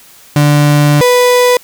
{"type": "tone pair in turn", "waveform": "35% pulse", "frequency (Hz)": [146.83, 493.9], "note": ["D3", "B4"], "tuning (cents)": [0, 0], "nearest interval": "octave + major sixth", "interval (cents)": 2100, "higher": "second", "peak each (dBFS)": -4, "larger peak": "neither", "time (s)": [[0.36, 1.01], [1.01, 1.57]], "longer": "first", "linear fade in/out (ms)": 2, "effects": ["white hiss -40 dBFS RMS until 1.63 s"]}